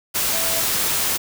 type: tone in noise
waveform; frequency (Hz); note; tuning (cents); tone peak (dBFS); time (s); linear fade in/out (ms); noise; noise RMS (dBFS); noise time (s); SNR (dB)
sine; 659.3; E5; 0; -30; 0.32-0.62; 20; white; -21; 0.14-1.18; -12
effects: none